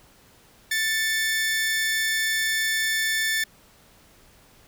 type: tone pair together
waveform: sawtooth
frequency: 1768.3 / 2217 Hz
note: A6 / C#7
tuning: +8 / 0 cents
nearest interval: major third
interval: 392 cents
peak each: -19 / -28 dBFS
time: 0.71-3.44 s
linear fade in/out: 5 ms
effects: pink hiss -55 dBFS RMS until 4.67 s